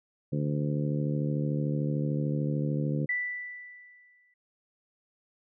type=harmonic tone; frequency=73.42 Hz; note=D2; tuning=in tune; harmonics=2 / 3 / 4 / 5 / 6 / 7; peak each=-28 / -34 / -35 / -41 / -42 / -39 dBFS; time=0.32-3.06 s; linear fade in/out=10 ms
type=tone with exponential decay; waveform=sine; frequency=1975.5 Hz; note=B6; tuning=in tune; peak=-25 dBFS; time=3.09-4.34 s; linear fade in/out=5 ms; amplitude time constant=270 ms
effects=none